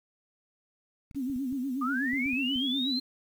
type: clicks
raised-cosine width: 5 ms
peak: -36 dBFS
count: 9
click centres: 1.112 / 1.148 / 1.299 / 1.361 / 1.526 / 2.134 / 2.26 / 2.333 / 2.56 s
type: tone with vibrato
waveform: sine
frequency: 262.7 Hz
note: C4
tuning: 7 cents sharp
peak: -29 dBFS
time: 1.15-3 s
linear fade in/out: 20 ms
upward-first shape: sine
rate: 8.2 Hz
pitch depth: 120 cents each way
type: linear sweep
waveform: sine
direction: up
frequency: 1172 to 4186 Hz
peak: -29 dBFS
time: 1.81-3 s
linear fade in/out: 10 ms
effects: 9-bit